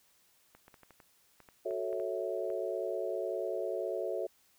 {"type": "clicks", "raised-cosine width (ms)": 0.5, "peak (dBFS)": -39, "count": 12, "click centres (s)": [0.55, 0.681, 0.742, 0.833, 0.907, 1.002, 1.403, 1.488, 1.709, 1.929, 1.999, 2.502]}
{"type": "chord", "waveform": "sine", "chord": "F# minor seventh", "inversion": "none", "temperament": "equal with one note detuned", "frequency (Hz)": [370, 440, 554.4, 656.2], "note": ["F#4", "A4", "C#5", "E5"], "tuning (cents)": [0, 0, 0, -8], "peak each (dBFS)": -38, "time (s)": [1.65, 4.27], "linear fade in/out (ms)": 10}
{"effects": ["white hiss -68 dBFS RMS until 4.58 s"]}